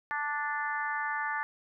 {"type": "harmonic tone", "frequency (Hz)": 293.4, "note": "D4", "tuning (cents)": -2, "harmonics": [3, 4, 5, 6, 7], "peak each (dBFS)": [-35, -37, -38, -34, -44], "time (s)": [0.11, 1.43], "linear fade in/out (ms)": 0, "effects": []}